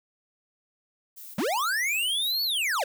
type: noise with tremolo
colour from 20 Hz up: violet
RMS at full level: -43 dBFS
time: 1.16-2.33 s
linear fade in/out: 20 ms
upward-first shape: square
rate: 2.8 Hz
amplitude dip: 55%
type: linear two-way sweep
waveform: square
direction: up then down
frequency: 160 to 4491 to 473.3 Hz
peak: -25 dBFS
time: 1.38-2.84 s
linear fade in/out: 5 ms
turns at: 2.43 s
effects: none